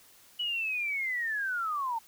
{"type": "linear sweep", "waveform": "sine", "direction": "down", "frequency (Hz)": [2960, 879], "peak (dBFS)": -29, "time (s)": [0.39, 1.99], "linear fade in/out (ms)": 10, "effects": ["white hiss -58 dBFS RMS until 2.07 s"]}